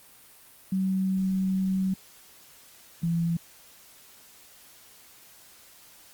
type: tone pair in turn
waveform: sine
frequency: 189.7 / 168.2 Hz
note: F#3 / E3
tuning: +43 / +35 cents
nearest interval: major second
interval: 208 cents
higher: first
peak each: -23 dBFS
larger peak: neither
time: 0.72-1.94 / 3.03-3.37 s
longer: first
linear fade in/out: 5 ms
effects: white hiss -53 dBFS RMS until 6.13 s + Opus 32 kbps